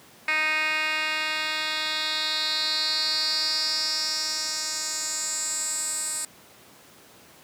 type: tone with band-pass filter sweep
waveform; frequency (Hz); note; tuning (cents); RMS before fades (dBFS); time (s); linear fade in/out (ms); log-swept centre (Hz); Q
10% pulse; 310.7; D#4; -2; -27; 0.28-6.25; 2; 2400 to 8700; 4.7
effects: pink hiss -51 dBFS RMS until 7.43 s + high-pass 150 Hz 12 dB/octave